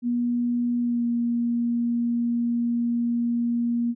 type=tone with pitch glide; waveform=sine; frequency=240.8 to 236.7 Hz; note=B3 to A#3; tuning=-44 to +27 cents; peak=-21 dBFS; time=0.02-3.95 s; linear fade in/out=50 ms; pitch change=-29 cents; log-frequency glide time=0.8-1.05 s; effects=none